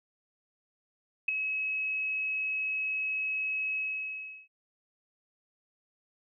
sine tone with ADSR envelope, 2566 Hz, E7, 47 cents flat, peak -20 dBFS, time 1.28-4.48 s, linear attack 7 ms, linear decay 7 ms, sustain -9 dB, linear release 710 ms, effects none

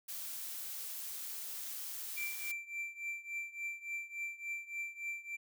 blue noise, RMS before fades -43 dBFS, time 0.08-2.52 s, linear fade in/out 10 ms
triangle tone with tremolo, 2349 Hz, D7, in tune, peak -34 dBFS, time 2.16-5.37 s, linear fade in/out 20 ms, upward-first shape triangle, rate 3.5 Hz, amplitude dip 90%
effects none

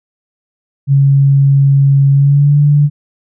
sine tone with pitch glide, 138.59 to 145.9 Hz, C#3 to D3, 0 to -11 cents, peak -5 dBFS, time 0.87-2.9 s, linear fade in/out 50 ms, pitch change +89 cents, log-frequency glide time 2.12-2.59 s, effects none

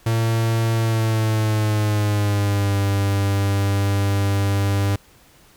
45% pulse tone with pitch glide, 113.7 to 99.55 Hz, A#2 to G2, -43 to +27 cents, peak -17 dBFS, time 0.06-4.96 s, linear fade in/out 5 ms, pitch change -230 cents, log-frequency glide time 0.75-2.75 s, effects pink hiss -52 dBFS RMS until 5.56 s

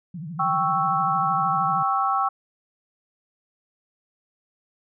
sine tone with vibrato, 163.2 Hz, E3, 17 cents flat, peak -31 dBFS, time 0.14-1.83 s, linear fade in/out 5 ms, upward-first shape triangle, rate 13 Hz, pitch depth 240 cents each way
sine chord, C# diminished, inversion second, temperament equal, 784 / 1108.7 / 1318.5 Hz, G5 / C#6 / E6, 0 / 0 / 0 cents, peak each -24 dBFS, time 0.39-2.29 s, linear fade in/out 10 ms
effects none

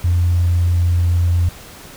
sine tone with pitch glide, 87.31 to 86.81 Hz, F2 to F2, 0 to -10 cents, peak -11 dBFS, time 0.04-1.49 s, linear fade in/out 5 ms, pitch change -10 cents, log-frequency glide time 0.21-1.11 s, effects tanh soft clip ceiling -7 dBFS + pink hiss -38 dBFS RMS until 1.96 s

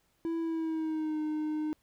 triangle tone with pitch glide, 330.5 to 306.6 Hz, E4 to D#4, +5 to -25 cents, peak -28 dBFS, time 0.25-1.73 s, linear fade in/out 0 ms, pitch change -130 cents, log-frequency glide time 0.39-1.2 s, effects pink hiss -72 dBFS RMS until 1.82 s

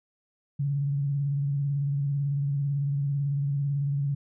sine tone with vibrato, 141.2 Hz, C#3, 32 cents sharp, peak -24 dBFS, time 0.59-4.15 s, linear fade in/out 10 ms, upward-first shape square, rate 18 Hz, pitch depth 37 cents each way, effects none

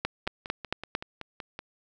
two click trains, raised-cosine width 0.3 ms, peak -11 / -21 dBFS, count 5 / 8, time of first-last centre 0.05-0.951 / 0.27-1.591 s, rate 4.44 / 5.3 Hz, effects none

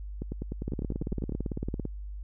two click trains, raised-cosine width 3 ms, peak -21 / -19 dBFS, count 12 / 22, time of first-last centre 0.22-1.322 / 0.68-1.853 s, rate 9.98 / 17.9 Hz, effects added 50 Hz sine -36 dBFS peak until 2.23 s

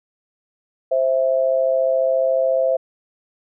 sine tone pair together, 525.1 / 659.3 Hz, C5 / E5, +6 / 0 cents, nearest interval major third, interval 394 cents, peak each -17 / -19 dBFS, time 0.91-2.77 s, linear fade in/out 10 ms, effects none

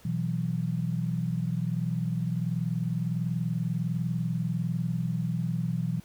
sine chord, B suspended fourth, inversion none, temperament equal, 123.47 / 164.81 / 185 Hz, B2 / E3 / F#3, 0 / 0 / 0 cents, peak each -31 / -29 / -34 dBFS, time 0.05-6 s, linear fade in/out 5 ms, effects pink hiss -56 dBFS RMS until 6.04 s

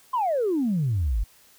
sine exponential sweep, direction down, 1072 to 45.13 Hz, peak -20 dBFS, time 0.13-1.24 s, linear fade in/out 10 ms, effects tanh soft clip ceiling -17 dBFS + white hiss -56 dBFS RMS until 1.58 s

